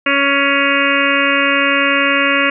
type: harmonic tone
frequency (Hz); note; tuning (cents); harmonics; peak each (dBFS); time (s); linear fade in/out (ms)
279.3; C#4; +13; 1 / 2 / 4 / 5 / 6 / 7 / 8 / 9 / 10; -20 / -20 / -20 / -20 / -20 / -20 / -20 / -20 / -20; 0.06-2.5; 5
effects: none